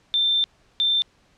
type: tone bursts at uneven times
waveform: sine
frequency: 3570 Hz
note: A7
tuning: 24 cents sharp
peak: -17 dBFS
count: 2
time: 0.14-0.44 / 0.8-1.02 s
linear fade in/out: 0 ms
effects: pink hiss -60 dBFS RMS until 1.37 s + low-pass 6000 Hz 12 dB/octave